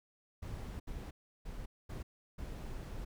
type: noise bursts at uneven times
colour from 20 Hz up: brown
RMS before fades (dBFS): -43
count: 5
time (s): 0.42-0.8 / 0.87-1.11 / 1.45-1.66 / 1.89-2.03 / 2.38-3.05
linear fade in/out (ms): 10
effects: none